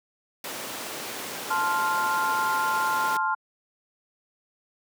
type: noise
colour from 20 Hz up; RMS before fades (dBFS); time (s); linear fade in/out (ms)
pink; -33; 0.44-3.17; 2
type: chord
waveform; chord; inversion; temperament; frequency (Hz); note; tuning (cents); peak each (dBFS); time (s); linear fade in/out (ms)
sine; F major; first; just; 873.1 / 1047.7 / 1396.9; A5 / C6 / F6; -14 / +2 / 0; -27; 1.5-3.35; 10
effects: high-pass 300 Hz 12 dB/octave